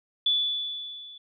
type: tone with level ramp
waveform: sine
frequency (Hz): 3458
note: A7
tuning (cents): -31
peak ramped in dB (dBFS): -19 to -43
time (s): 0.26-1.18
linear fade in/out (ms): 5
effects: none